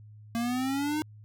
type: exponential sweep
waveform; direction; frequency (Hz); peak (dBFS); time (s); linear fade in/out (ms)
square; up; 229.3 to 311.1; -28; 0.35-1.02; 0
effects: added 106 Hz sine -47 dBFS peak until 1.24 s